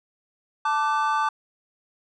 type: chord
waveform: triangle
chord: D major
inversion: second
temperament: equal with one note detuned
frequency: 880 / 1174.7 / 1515.4 Hz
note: A5 / D6 / F#6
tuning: 0 / 0 / +41 cents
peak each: -22 / -22 / -28 dBFS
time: 0.65-1.29 s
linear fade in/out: 5 ms
effects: resampled to 22050 Hz